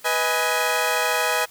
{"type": "chord", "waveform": "15% pulse", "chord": "G# minor", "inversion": "first", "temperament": "equal with one note detuned", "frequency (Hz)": [493.9, 631.3, 830.6], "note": ["B4", "D#5", "G#5"], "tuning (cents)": [0, 25, 0], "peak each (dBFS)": -18, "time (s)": [0.04, 1.46], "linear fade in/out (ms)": 20, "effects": ["white hiss -49 dBFS RMS until 1.5 s"]}